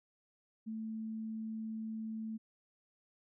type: tone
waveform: sine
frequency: 220.7 Hz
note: A3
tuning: 5 cents sharp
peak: -38 dBFS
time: 0.66-2.38 s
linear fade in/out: 20 ms
effects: none